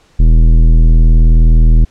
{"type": "tone with tanh clipping", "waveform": "sine", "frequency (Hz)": 40.32, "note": "E1", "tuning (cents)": -38, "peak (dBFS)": -5, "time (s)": [0.19, 1.85], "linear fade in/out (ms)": 10, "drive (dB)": 13, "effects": ["pink hiss -50 dBFS RMS until 1.9 s", "low-pass 7000 Hz 12 dB/octave"]}